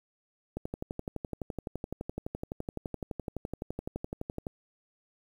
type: click train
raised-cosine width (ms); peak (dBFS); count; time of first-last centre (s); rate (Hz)
2; -21; 47; 0.57-4.468; 11.8
effects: 9-bit